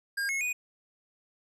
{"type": "tone with pitch steps", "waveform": "square", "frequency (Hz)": [1615, 2175, 2473], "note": ["G#6", "C#7", "D#7"], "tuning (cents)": [-49, -33, -11], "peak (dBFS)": -29, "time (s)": [0.17, 0.53], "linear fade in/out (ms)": 10, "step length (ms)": 120, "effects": ["low-pass 12000 Hz 12 dB/octave"]}